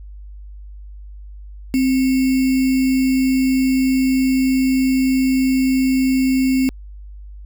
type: tone with sample-and-hold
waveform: sine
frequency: 261.6 Hz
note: C4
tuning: in tune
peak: -13 dBFS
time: 1.74-6.69 s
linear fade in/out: 0 ms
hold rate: 2450 Hz
effects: added 50 Hz sine -33 dBFS peak until 7.45 s